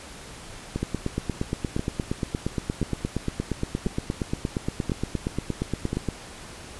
two click trains, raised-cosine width 3 ms, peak -12 / -13 dBFS, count 46 / 6, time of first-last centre 0.83-6.087 / 0.76-5.931 s, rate 8.56 / 0.967 Hz, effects pink hiss -42 dBFS RMS until 6.79 s + resampled to 24000 Hz

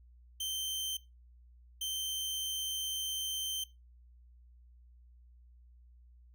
sawtooth tone bursts at uneven times, 3112 Hz, G7, 13 cents flat, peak -31 dBFS, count 2, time 0.4-0.97 / 1.81-3.64 s, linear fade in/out 5 ms, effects noise-tail reverb RT60 0.2 s tail -17 dB re dry + added 60 Hz sine -56 dBFS peak until 6.34 s

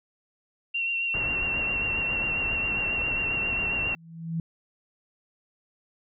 sine tone with vibrato, 2739 Hz, F7, 34 cents flat, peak -25 dBFS, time 0.74-3.95 s, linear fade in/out 10 ms, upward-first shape triangle, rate 7.4 Hz, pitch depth 29 cents each way
pink low-pass noise, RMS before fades -36 dBFS, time 1.14-3.95 s, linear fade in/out 0 ms, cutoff 2200 Hz, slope 96 dB/octave
sine tone with exponential growth, 164.81 Hz, E3, in tune, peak -24 dBFS, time 3.75-4.4 s, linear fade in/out 2 ms, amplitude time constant 140 ms
effects none

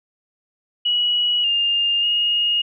sine tone with pitch steps, 2920 / 2812 / 2860 Hz, F#7 / F7 / F7, -24 / +11 / +41 cents, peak -16 dBFS, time 0.85-2.62 s, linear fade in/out 10 ms, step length 590 ms, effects none

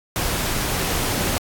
pink noise, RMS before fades -23 dBFS, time 0.16-1.38 s, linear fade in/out 0 ms, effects AAC 64 kbps

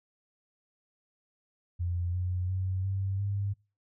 sine tone with pitch steps, 87.6 / 90.58 / 93.67 / 96.86 / 100.16 Hz, F2 / F#2 / F#2 / G2 / G2, +6 / -36 / +22 / -20 / +38 cents, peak -28 dBFS, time 1.79-3.54 s, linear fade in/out 20 ms, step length 350 ms, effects noise-tail reverb RT60 0.3 s tail -24 dB re dry

